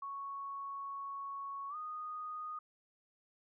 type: tone with pitch glide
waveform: sine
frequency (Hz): 1108.7 to 1237.3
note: C#6 to D#6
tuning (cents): 0 to -10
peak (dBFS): -40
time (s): 0.02-2.59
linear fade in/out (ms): 5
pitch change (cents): +190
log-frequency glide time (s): 1.69-1.76
effects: none